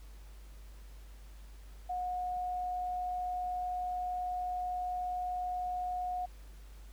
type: tone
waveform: sine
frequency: 725 Hz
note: F#5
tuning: 35 cents flat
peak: -33 dBFS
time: 1.89-6.26 s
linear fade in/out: 10 ms
effects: added 50 Hz sine -48 dBFS peak until 6.92 s + pink hiss -62 dBFS RMS until 6.92 s